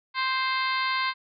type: harmonic tone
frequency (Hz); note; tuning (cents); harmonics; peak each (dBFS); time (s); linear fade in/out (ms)
523.3; C5; 0; 2 / 3 / 4 / 5 / 6 / 7 / 8 / 9; -27 / -32 / -30 / -37 / -39 / -37 / -35 / -40; 0.14-1.14; 50
effects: none